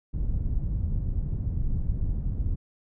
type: low-pass noise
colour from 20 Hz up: pink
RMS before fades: -27 dBFS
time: 0.13-2.56 s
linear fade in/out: 10 ms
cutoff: 110 Hz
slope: 12 dB/octave
effects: none